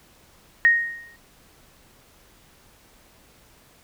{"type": "tone with exponential decay", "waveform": "sine", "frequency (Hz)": 1864.7, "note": "A#6", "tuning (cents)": 0, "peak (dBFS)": -10, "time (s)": [0.65, 1.16], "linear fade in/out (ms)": 0, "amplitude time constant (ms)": 110, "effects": ["pink hiss -55 dBFS RMS until 3.83 s"]}